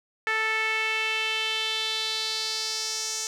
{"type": "tone with band-pass filter sweep", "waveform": "sawtooth", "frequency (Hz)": 440, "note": "A4", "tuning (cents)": 0, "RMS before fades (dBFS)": -28, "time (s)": [0.27, 3.27], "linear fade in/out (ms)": 0, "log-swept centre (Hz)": [1900, 6300], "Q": 3.2, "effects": []}